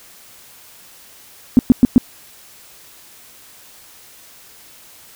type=tone bursts; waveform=sine; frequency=249.2 Hz; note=B3; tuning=16 cents sharp; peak=-3 dBFS; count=4; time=1.57-1.98 s; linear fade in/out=0 ms; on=20 ms; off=110 ms; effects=white hiss -44 dBFS RMS until 5.15 s